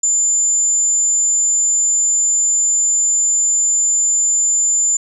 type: tone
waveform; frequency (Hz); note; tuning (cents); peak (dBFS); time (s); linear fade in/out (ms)
sine; 7120; A8; +20; -12; 0.03-4.97; 5
effects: none